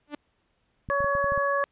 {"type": "tone with exponential growth", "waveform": "sawtooth", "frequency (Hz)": 293.7, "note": "D4", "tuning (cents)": 0, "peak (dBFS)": -26, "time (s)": [0.07, 0.15], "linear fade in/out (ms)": 5, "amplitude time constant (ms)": 16}
{"type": "clicks", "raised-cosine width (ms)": 5, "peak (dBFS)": -25, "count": 7, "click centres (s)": [0.889, 1.005, 1.044, 1.152, 1.243, 1.321, 1.377]}
{"type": "harmonic tone", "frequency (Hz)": 562, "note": "C#5", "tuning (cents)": 24, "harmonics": [1, 2, 3], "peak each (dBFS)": [-26, -26, -29], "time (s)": [0.9, 1.64], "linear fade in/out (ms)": 0}
{"effects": ["pink hiss -71 dBFS RMS until 1.71 s", "resampled to 8000 Hz"]}